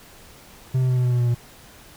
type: tone with pitch steps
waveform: triangle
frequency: 129.7 / 128.21 / 126.74 / 125.28 / 123.84 / 122.42 / 121.01 / 119.62 Hz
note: C3 / C3 / B2 / B2 / B2 / B2 / B2 / A#2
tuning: -15 / -35 / +45 / +25 / +5 / -15 / -35 / +45 cents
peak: -15 dBFS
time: 0.74-1.348 s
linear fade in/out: 10 ms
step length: 76 ms
effects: pink hiss -47 dBFS RMS until 1.96 s